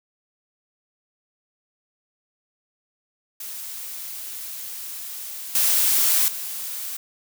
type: noise with level steps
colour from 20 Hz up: blue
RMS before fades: -34 / -19 / -31 dBFS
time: 3.4-6.97 s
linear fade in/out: 5 ms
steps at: 5.55 / 6.28 s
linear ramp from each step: 2 ms
effects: none